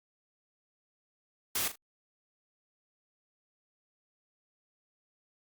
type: noise with echo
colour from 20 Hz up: white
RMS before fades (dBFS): -31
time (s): 1.55-1.68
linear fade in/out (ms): 5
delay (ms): 39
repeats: 2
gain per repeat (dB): -11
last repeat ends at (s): 1.758
effects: Opus 48 kbps